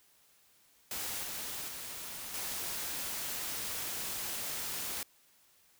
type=noise with level steps; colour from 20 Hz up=white; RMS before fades=-38 / -40 / -43 / -38 dBFS; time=0.91-5.03 s; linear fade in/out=2 ms; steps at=1.23 / 1.68 / 2.34 s; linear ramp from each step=2 ms; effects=white hiss -66 dBFS RMS until 5.79 s